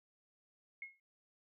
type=tone with exponential decay; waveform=sine; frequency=2163 Hz; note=C#7; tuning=43 cents flat; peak=-40 dBFS; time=0.82-1 s; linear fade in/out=2 ms; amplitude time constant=38 ms; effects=none